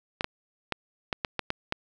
clicks, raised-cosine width 0.3 ms, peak -11 dBFS, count 8, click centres 0.209 / 0.244 / 0.723 / 1.128 / 1.248 / 1.393 / 1.504 / 1.724 s, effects none

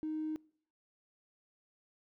triangle tone with tanh clipping, 311.1 Hz, D#4, in tune, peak -34 dBFS, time 0.03-0.36 s, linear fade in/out 0 ms, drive 1 dB, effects noise-tail reverb RT60 0.6 s tail -25 dB re dry

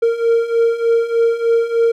triangle beating tone pair, 460 / 463.3 Hz, A#4 / A#4, -23 / -11 cents, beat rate 3.3 Hz, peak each -16 / -12 dBFS, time 0.02-1.92 s, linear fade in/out 10 ms, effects none

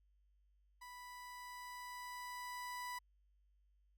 30% pulse tone with level ramp, 987.8 Hz, B5, in tune, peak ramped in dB -49 to -40 dBFS, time 0.81-2.99 s, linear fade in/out 10 ms, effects added 50 Hz sine -70 dBFS peak until 3.97 s

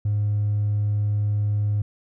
sine tone with hard clipping, 103.83 Hz, G#2, in tune, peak -20 dBFS, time 0.05-1.82 s, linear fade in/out 5 ms, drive 1 dB, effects none

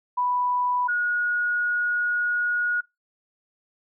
sine tone pair in turn, 987.8 / 1447.7 Hz, B5 / F#6, 0 / -38 cents, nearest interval perfect fifth, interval 662 cents, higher second, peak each -21 dBFS, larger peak neither, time 0.17-0.88 / 0.88-2.81 s, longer second, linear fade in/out 10 ms, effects noise-tail reverb RT60 0.2 s tail -23 dB re dry

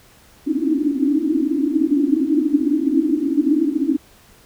pink band-pass noise, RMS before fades -18 dBFS, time 0.46-3.97 s, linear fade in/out 10 ms, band 270 to 320 Hz, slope 96 dB/octave, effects pink hiss -50 dBFS RMS until 4.45 s

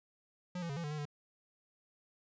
square tone with pitch steps, 179.4 / 169.1 / 139.4 / 169.3 / 147.9 / 151.7 / 146.6 Hz, F3 / E3 / C#3 / E3 / D3 / D#3 / D3, +47 / +44 / +10 / +46 / +13 / -44 / -3 cents, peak -38 dBFS, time 0.55-1.054 s, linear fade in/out 5 ms, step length 72 ms, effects resampled to 16000 Hz

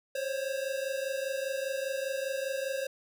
square tone pair together, 530 / 555 Hz, C5 / C#5, +22 / +2 cents, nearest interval minor second, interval 80 cents, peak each -34 / -36 dBFS, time 0.15-2.87 s, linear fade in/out 5 ms, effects none

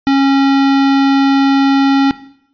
square tone, 274 Hz, C#4, 20 cents flat, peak -9 dBFS, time 0.07-2.11 s, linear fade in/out 0 ms, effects noise-tail reverb RT60 0.7 s tail -17 dB re dry + resampled to 11025 Hz

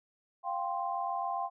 sine chord, F suspended second, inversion none, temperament just, 698.5 / 785.8 / 1047.7 Hz, F5 / G5 / C6, 0 / +4 / +2 cents, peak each -36 / -35 / -36 dBFS, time 0.43-1.5 s, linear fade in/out 50 ms, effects none

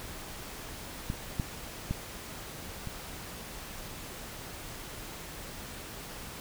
clicks, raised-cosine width 5 ms, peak -19 / -17 / -18 / -26 dBFS, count 4, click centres 1.101 / 1.398 / 1.91 / 2.873 s, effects pink hiss -43 dBFS RMS until 6.4 s

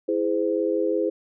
sine chord, E augmented, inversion none, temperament equal with one note detuned, 329.6 / 415.3 / 513.4 Hz, E4 / G#4 / B#4, 0 / 0 / -33 cents, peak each -25 dBFS, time 0.08-1.1 s, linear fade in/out 10 ms, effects none

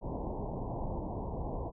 pink low-pass noise, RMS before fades -37 dBFS, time 0.01-1.72 s, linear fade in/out 50 ms, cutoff 1000 Hz, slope 96 dB/octave, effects none

